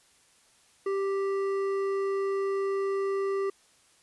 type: tone with hard clipping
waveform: sine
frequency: 392 Hz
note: G4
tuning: in tune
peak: -28 dBFS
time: 0.86-3.5 s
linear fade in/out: 5 ms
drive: 9 dB
effects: white hiss -62 dBFS RMS until 4.02 s + resampled to 24000 Hz